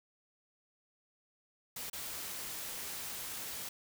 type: noise with dropouts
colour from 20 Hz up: white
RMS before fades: -42 dBFS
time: 1.76-3.69 s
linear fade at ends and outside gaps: 5 ms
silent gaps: 1.899-1.93 s
effects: none